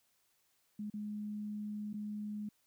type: tone with dropouts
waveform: sine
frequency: 209.5 Hz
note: G#3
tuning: 15 cents sharp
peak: -38 dBFS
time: 0.79-2.49 s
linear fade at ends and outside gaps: 5 ms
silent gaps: 0.901-0.938 / 1.931-1.94 s
effects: white hiss -75 dBFS RMS until 2.66 s